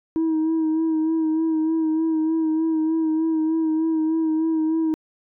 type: tone with vibrato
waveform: sine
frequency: 319.3 Hz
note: D#4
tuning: 45 cents sharp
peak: -16 dBFS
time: 0.16-4.94 s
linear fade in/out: 0 ms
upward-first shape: sine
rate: 3.3 Hz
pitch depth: 31 cents each way
effects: tanh soft clip ceiling -17 dBFS